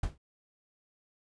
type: noise with exponential decay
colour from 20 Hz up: brown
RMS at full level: -26 dBFS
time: 0.03-0.18 s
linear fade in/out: 5 ms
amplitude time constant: 31 ms
effects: resampled to 22050 Hz